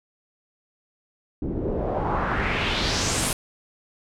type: noise with low-pass filter sweep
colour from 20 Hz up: pink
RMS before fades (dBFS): -25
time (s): 1.42-3.33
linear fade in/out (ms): 2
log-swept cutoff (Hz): 260 to 11000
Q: 2.5
effects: none